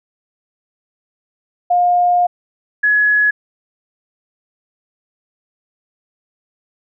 sine tone pair in turn, 710 / 1688.7 Hz, F5 / G#6, +28 / +28 cents, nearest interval octave + minor third, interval 1500 cents, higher second, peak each -10 dBFS, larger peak neither, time 1.7-2.27 / 2.83-3.31 s, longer first, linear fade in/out 10 ms, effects none

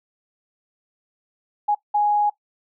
sine tone bursts at uneven times, 830.6 Hz, G#5, in tune, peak -16 dBFS, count 2, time 1.68-1.75 / 1.94-2.3 s, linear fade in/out 10 ms, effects noise-tail reverb RT60 0.1 s tail -17 dB re dry

